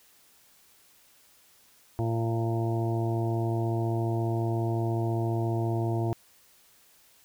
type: harmonic tone with a mistuned harmonic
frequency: 114.4 Hz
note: A#2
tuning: 32 cents flat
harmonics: 1 / 2 / 3 / 4 / 5 / 6 / 7 / 8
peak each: -27 / -38 / -31 / -42 / -45 / -36 / -45 / -42 dBFS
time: 1.99-6.13 s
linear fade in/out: 0 ms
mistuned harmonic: 5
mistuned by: +53 cents
effects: white hiss -60 dBFS RMS until 7.24 s